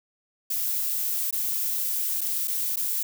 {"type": "noise with dropouts", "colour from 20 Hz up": "violet", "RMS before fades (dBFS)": -27, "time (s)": [0.5, 3.03], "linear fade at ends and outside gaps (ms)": 5, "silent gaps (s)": [[1.309, 1.326], [2.209, 2.213], [2.475, 2.479], [2.76, 2.769]], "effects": []}